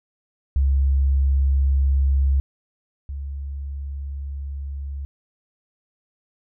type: tone pair in turn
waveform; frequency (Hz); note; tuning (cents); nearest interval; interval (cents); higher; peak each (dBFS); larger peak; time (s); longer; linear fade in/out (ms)
sine; 68.2 / 69.63; C#2 / C#2; -28 / +8; unison; 36; second; -15 / -27; first; 0.56-2.4 / 3.09-5.05; second; 0
effects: none